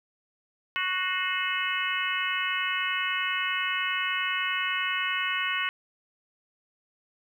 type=harmonic tone with a mistuned harmonic; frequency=370 Hz; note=F#4; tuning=in tune; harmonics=3 / 4 / 5 / 6 / 7 / 8; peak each=-33 / -33 / -33 / -33 / -33 / -33 dBFS; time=0.76-5.69 s; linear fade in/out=0 ms; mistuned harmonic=6; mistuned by=-58 cents; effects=10-bit